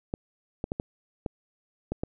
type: clicks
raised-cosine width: 2 ms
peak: -16 dBFS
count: 7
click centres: 0.139 / 0.641 / 0.719 / 0.799 / 1.262 / 1.92 / 2.035 s
effects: none